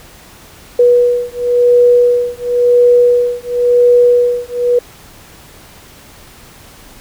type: beating tone pair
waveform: sine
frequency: 486 / 486.95 Hz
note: B4 / B4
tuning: -28 / -24 cents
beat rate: 0.95 Hz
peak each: -10 dBFS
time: 0.79-4.79 s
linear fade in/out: 5 ms
effects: pink hiss -39 dBFS RMS until 7 s